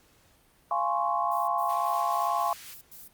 sine chord, Db major seventh, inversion first, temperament equal with one note detuned, 692 / 830.6 / 1046.5 / 1108.7 Hz, F5 / Ab5 / C6 / Db6, -16 / 0 / 0 / 0 cents, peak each -30 dBFS, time 0.71-2.53 s, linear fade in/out 2 ms
violet noise bursts, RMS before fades -46 dBFS, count 7, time 1.31-3.082 s, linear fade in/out 10 ms, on 170 ms, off 97 ms
pink high-pass noise, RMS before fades -47 dBFS, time 1.68-2.75 s, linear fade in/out 20 ms, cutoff 2000 Hz, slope 12 dB/octave
effects pink hiss -62 dBFS RMS until 3.13 s + Opus 48 kbps

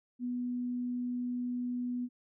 sine tone, 246 Hz, B3, 7 cents flat, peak -32 dBFS, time 0.19-2.09 s, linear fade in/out 50 ms, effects none

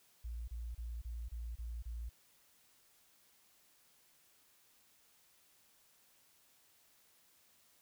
sine tone bursts, 57.9 Hz, A#1, 11 cents flat, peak -40 dBFS, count 7, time 0.24-2.094 s, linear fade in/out 10 ms, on 240 ms, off 29 ms, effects white hiss -69 dBFS RMS until 7.81 s

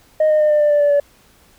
sine tone with pitch steps, 620 / 613.2 / 606.5 / 599.9 / 593.4 / 586.9 / 580.5 / 574.2 Hz, D#5 / D#5 / D#5 / D5 / D5 / D5 / D5 / D5, -6 / -25 / -44 / +37 / +18 / -1 / -20 / -39 cents, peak -9 dBFS, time 0.2-1 s, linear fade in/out 5 ms, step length 100 ms, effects tanh soft clip ceiling -9 dBFS + pink hiss -52 dBFS RMS until 1.58 s

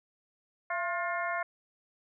harmonic tone with a mistuned harmonic, 354.8 Hz, F4, 27 cents sharp, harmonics 2 / 3 / 4 / 5 / 6, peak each -34 / -36 / -37 / -38 / -39 dBFS, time 0.7-1.43 s, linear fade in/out 5 ms, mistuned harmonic 2, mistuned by -68 cents, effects none

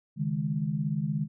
sine chord, C# suspended second, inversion none, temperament equal, 138.59 / 155.56 / 207.7 Hz, C#3 / D#3 / G#3, 0 / 0 / 0 cents, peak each -33 / -29 / -32 dBFS, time 0.16-1.28 s, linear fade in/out 50 ms, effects none

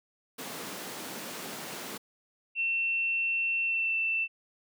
pink high-pass noise, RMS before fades -40 dBFS, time 0.38-1.98 s, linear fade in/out 10 ms, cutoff 180 Hz, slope 24 dB/octave
sine tone with pitch glide, 2700 to 2671 Hz, E7 to E7, +41 to +22 cents, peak -26 dBFS, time 2.55-4.28 s, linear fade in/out 50 ms, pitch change -19 cents, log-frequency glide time 3.66-3.97 s
effects none

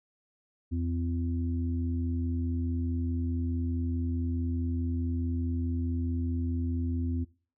harmonic tone, 84.7 Hz, E2, 48 cents sharp, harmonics 1 / 3 / 4, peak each -29 / -33 / -45 dBFS, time 0.71-7.25 s, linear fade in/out 20 ms, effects noise-tail reverb RT60 0.4 s tail -20 dB re dry

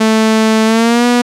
sawtooth tone with pitch glide, 220 to 242.7 Hz, A3 to B3, 0 to -30 cents, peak -4 dBFS, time 0-1.22 s, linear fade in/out 10 ms, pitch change +170 cents, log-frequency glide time 0.65-1.06 s, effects low-pass 9000 Hz 12 dB/octave

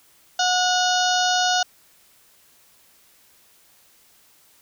harmonic tone, 729 Hz, F#5, 26 cents flat, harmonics 1 / 2 / 4 / 5 / 6 / 7 / 8 / 9, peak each -21 / -24 / -27 / -28 / -29 / -29 / -30 / -31 dBFS, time 0.39-1.63 s, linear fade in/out 5 ms, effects white hiss -56 dBFS RMS until 4.61 s

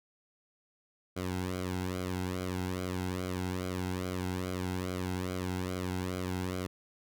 sawtooth tone with flanger, 91.7 Hz, F#2, 15 cents flat, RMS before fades -35 dBFS, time 1.16-6.67 s, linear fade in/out 10 ms, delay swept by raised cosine 1.1 to 1.73 ms, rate 2.4 Hz, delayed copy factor -0.8, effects none

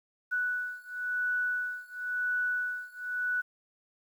sine beating tone pair, 1480 / 1480.96 Hz, F#6 / F#6, 0 / +1 cents, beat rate 0.96 Hz, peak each -32 / -33 dBFS, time 0.31-3.42 s, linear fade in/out 20 ms, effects 10-bit

